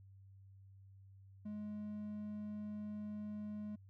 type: tone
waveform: triangle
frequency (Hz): 209.9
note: G#3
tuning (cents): +19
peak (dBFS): -40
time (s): 1.45-3.76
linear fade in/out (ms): 10
effects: added 97 Hz sine -57 dBFS peak until 3.89 s